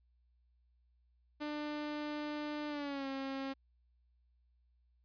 sawtooth tone with pitch glide, 298.1 to 270.2 Hz, D4 to C#4, +26 to -44 cents, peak -34 dBFS, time 1.4-3.54 s, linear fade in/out 20 ms, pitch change -170 cents, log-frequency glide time 2.68-3.07 s, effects added 60 Hz sine -69 dBFS peak until 5.04 s + resampled to 11025 Hz

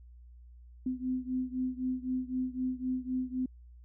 sine beating tone pair, 254.2 / 258.1 Hz, C4 / C4, -50 / -23 cents, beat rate 3.9 Hz, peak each -33 / -35 dBFS, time 0.86-3.46 s, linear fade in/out 5 ms, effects added 60 Hz sine -50 dBFS peak until 3.84 s

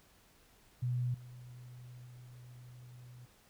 sine tone with level steps, 123.47 Hz, B2, in tune, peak -31 / -48 / -50 dBFS, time 0.82-3.26 s, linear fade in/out 10 ms, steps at 1.14 / 2.06 s, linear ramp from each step 5 ms, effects pink hiss -65 dBFS RMS until 3.49 s

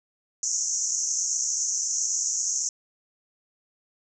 pink band-pass noise, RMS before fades -27 dBFS, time 0.43-2.69 s, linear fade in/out 2 ms, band 5800 to 7100 Hz, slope 96 dB/octave, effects none

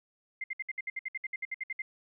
sine tone bursts, 2093 Hz, C7, in tune, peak -32 dBFS, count 16, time 0.41-1.82 s, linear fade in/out 5 ms, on 30 ms, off 62 ms, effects none

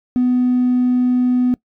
triangle tone, 249.3 Hz, B3, 16 cents sharp, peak -9 dBFS, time 0.16-1.54 s, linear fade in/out 0 ms, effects noise-tail reverb RT60 0.1 s tail -24 dB re dry + tanh soft clip ceiling -9 dBFS

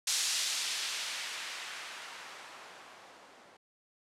violet noise with low-pass filter sweep, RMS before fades -38 dBFS, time 0.07-3.57 s, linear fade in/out 5 ms, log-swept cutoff 5600 to 530 Hz, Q 0.82, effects low-pass 11000 Hz 12 dB/octave

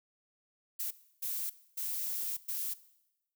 violet noise bursts at uneven times, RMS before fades -36 dBFS, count 4, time 0.79-0.91 / 1.22-1.5 / 1.77-2.37 / 2.48-2.74 s, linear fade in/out 10 ms, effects noise-tail reverb RT60 0.9 s tail -18 dB re dry

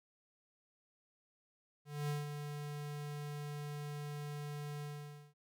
square tone with ADSR envelope, 146.83 Hz, D3, in tune, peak -35 dBFS, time 1.85-5.34 s, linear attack 240 ms, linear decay 170 ms, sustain -7 dB, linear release 520 ms, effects none

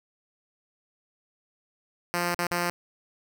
5% pulse tone with dropouts, 174.61 Hz, F3, in tune, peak -14 dBFS, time 2.14-2.7 s, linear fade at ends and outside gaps 0 ms, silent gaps 2.346-2.39 / 2.468-2.513 s, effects none

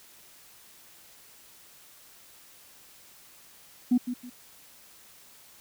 sine tone with echo, 246.9 Hz, B3, in tune, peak -17 dBFS, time 3.91-3.98 s, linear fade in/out 10 ms, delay 160 ms, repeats 2, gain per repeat -11 dB, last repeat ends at 4.3 s, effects tanh soft clip ceiling -15 dBFS + white hiss -54 dBFS RMS until 5.6 s

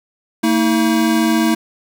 square tone pair together, 226.7 / 320.6 Hz, A#3 / E4, -48 / -48 cents, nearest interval tritone, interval 600 cents, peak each -16 dBFS, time 0.43-1.55 s, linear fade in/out 10 ms, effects 8-bit

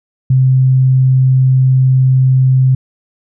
sine tone, 130.5 Hz, C3, 4 cents flat, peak -6 dBFS, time 0.3-2.75 s, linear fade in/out 5 ms, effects none

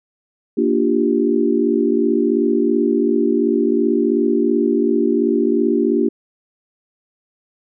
sine chord, G minor seventh, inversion first, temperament equal, 233.1 / 293.7 / 349.2 / 392 Hz, Bb3 / D4 / F4 / G4, 0 / 0 / 0 / 0 cents, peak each -19 dBFS, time 0.57-6.09 s, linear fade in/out 10 ms, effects none

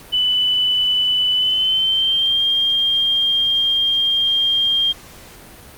sine tone with pitch glide, 2990 to 3205 Hz, F#7 to G7, +17 to +38 cents, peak -14 dBFS, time 0.12-4.93 s, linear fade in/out 20 ms, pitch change +121 cents, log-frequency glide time 1.32-2.43 s, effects pink hiss -41 dBFS RMS until 5.77 s + Opus 48 kbps

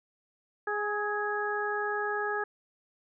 harmonic tone with a mistuned harmonic, 415.3 Hz, G#4, in tune, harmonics 1 / 2 / 3 / 4, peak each -33 / -35 / -36 / -33 dBFS, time 0.67-2.44 s, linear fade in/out 5 ms, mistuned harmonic 3, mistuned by +25 cents, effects none

